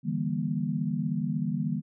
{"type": "chord", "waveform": "sine", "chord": "E half-diminished seventh", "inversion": "third", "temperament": "just", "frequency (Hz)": [148.33, 164.81, 197.78, 237.3], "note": ["D3", "E3", "G3", "Bb3"], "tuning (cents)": [18, 0, 16, 31], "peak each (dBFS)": -32, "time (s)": [0.03, 1.82], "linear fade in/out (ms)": 50, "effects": []}